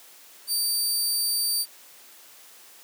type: tone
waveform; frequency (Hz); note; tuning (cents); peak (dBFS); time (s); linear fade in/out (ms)
20% pulse; 4638; D8; -22; -17; 0.47-1.66; 50
effects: white hiss -50 dBFS RMS until 2.83 s + high-pass 300 Hz 12 dB/octave